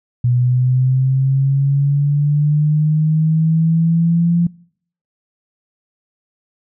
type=linear sweep; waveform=sine; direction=up; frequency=122 to 172.4 Hz; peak=-11 dBFS; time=0.24-4.47 s; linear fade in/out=5 ms; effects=noise-tail reverb RT60 0.6 s tail -24 dB re dry